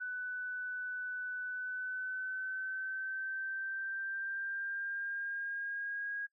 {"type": "tone with pitch glide", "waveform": "sine", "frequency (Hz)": [1495, 1639.8], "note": ["F#6", "G#6"], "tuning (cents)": [17, -22], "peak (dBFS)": -36, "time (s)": [0, 6.27], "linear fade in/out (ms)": 20, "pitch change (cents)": 161, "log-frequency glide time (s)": [1.46, 6.11], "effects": ["noise-tail reverb RT60 0.1 s tail -19 dB re dry"]}